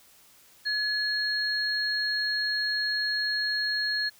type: tone pair together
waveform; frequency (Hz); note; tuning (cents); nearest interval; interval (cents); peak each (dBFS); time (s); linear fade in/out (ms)
sine; 1700 / 4284; G#6 / C8; +40 / +40; octave + major third; 1600; -28; 0.65-4.1; 20
effects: white hiss -57 dBFS RMS until 4.19 s